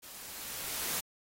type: noise with level ramp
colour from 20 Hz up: white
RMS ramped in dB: -49 to -33 dBFS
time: 0.02-1.01 s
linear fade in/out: 20 ms
effects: AAC 48 kbps